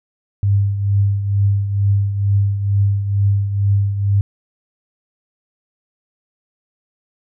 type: tone with tremolo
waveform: sine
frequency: 100 Hz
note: G2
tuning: 35 cents sharp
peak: -10 dBFS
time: 0.43-4.21 s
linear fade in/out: 0 ms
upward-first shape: triangle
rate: 2.2 Hz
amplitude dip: 65%
effects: none